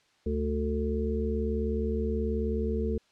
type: harmonic tone with a mistuned harmonic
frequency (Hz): 73.42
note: D2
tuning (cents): 0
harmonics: 1 / 3 / 5 / 6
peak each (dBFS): -30 / -32 / -36 / -32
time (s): 0.26-2.98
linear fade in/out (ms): 5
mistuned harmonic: 6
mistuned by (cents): +21
effects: white hiss -66 dBFS RMS until 3.11 s + low-pass 5000 Hz 12 dB/octave